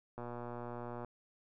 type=click train; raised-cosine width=1 ms; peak=-30 dBFS; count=105; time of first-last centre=0.18-1.047 s; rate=120 Hz; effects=none